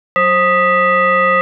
sine tone with frequency modulation, 1244.5 Hz, D#6, in tune, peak -9 dBFS, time 0.16-1.41 s, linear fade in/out 0 ms, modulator 715 Hz, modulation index 1.2, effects none

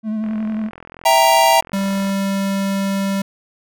triangle tone with vibrato, 216.8 Hz, A3, 25 cents flat, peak -17 dBFS, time 0.03-0.71 s, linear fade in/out 50 ms, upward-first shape triangle, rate 11 Hz, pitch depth 39 cents each way
click train, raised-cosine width 0.5 ms, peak -21 dBFS, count 80, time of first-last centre 0.24-2.094 s, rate 42.6 Hz
square chord, E diminished, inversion none, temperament equal, 659.3 / 784 / 932.3 Hz, E5 / G5 / Bb5, 0 / 0 / 0 cents, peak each -16 / -17 / -14 dBFS, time 1.05-1.61 s, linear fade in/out 10 ms
square tone, 196 Hz, G3, in tune, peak -18 dBFS, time 1.73-3.22 s, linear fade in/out 5 ms
effects none

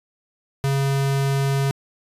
square tone, 137.6 Hz, C#3, 12 cents flat, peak -19 dBFS, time 0.64-1.71 s, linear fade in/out 0 ms, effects resampled to 32000 Hz

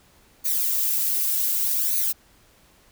violet noise with flanger, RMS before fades -23 dBFS, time 0.44-2.13 s, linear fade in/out 20 ms, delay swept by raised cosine 0.47 to 3.37 ms, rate 0.66 Hz, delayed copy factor +0.7, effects pink hiss -57 dBFS RMS until 2.91 s

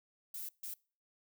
violet noise bursts at uneven times, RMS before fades -43 dBFS, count 2, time 0.34-0.49 / 0.63-0.74 s, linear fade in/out 5 ms, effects noise-tail reverb RT60 0.4 s tail -25 dB re dry

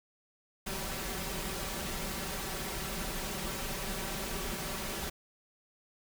pink noise with comb filter, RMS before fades -37 dBFS, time 0.66-5.1 s, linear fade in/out 10 ms, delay 5.2 ms, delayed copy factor +0.6, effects none

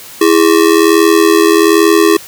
square ring-modulated tone, 370 Hz, F#4, in tune, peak -3 dBFS, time 0.21-2.17 s, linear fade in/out 5 ms, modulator 40.6 Hz, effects white hiss -32 dBFS RMS until 2.27 s

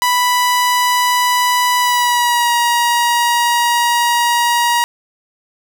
sawtooth tone with pitch glide, 987.8 to 950.9 Hz, B5 to A#5, 0 to +34 cents, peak -8 dBFS, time 0.02-4.84 s, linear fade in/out 0 ms, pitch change -66 cents, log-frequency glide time 1.79-2.53 s, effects none

